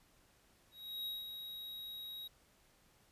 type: tone with ADSR envelope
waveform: square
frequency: 3809 Hz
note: A#7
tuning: 37 cents sharp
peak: -39 dBFS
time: 0.71-2.28 s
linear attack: 350 ms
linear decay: 180 ms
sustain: -6 dB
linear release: 9 ms
effects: pink hiss -69 dBFS RMS until 3.11 s + resampled to 32000 Hz